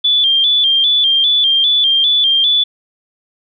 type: tone with vibrato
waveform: sine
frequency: 3322 Hz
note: G#7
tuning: in tune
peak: -9 dBFS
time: 0.04-2.64 s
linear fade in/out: 10 ms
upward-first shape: square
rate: 2.5 Hz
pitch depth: 72 cents each way
effects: none

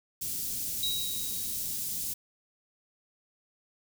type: band-stop noise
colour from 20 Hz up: white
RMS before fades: -34 dBFS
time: 0.21-2.14 s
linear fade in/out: 10 ms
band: 230 to 5600 Hz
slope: 12 dB/octave
type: tone with exponential decay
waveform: sine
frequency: 3838 Hz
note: A#7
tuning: 50 cents sharp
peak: -27 dBFS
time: 0.83-1.94 s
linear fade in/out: 1 ms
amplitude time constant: 240 ms
effects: none

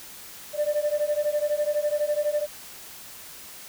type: beating tone pair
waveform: sine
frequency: 588 / 600 Hz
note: D5 / D5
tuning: +2 / +37 cents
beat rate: 12 Hz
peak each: -24 dBFS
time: 0.53-2.47 s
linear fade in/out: 50 ms
effects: tanh soft clip ceiling -18 dBFS + white hiss -43 dBFS RMS until 3.68 s

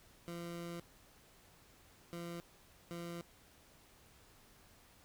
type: tone bursts at uneven times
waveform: 20% pulse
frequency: 171 Hz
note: F3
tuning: 36 cents flat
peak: -38 dBFS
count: 3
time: 0.28-0.8 / 2.13-2.4 / 2.91-3.21 s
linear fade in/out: 0 ms
effects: pink hiss -64 dBFS RMS until 5.04 s

